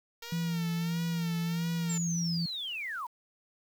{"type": "tone with vibrato", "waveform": "5% pulse", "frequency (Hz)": 460, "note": "A#4", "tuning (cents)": -23, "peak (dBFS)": -29, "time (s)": [0.22, 1.98], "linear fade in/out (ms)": 5, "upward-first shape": "sine", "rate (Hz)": 1.5, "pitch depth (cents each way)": 91}
{"type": "tone", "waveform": "sine", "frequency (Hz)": 168.9, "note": "E3", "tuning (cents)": 42, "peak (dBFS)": -29, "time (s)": [0.32, 2.46], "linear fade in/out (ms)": 5}
{"type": "linear sweep", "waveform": "sine", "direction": "down", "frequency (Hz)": [7520, 880], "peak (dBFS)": -34, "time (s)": [1.89, 3.07], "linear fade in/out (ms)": 10}
{"effects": ["9-bit"]}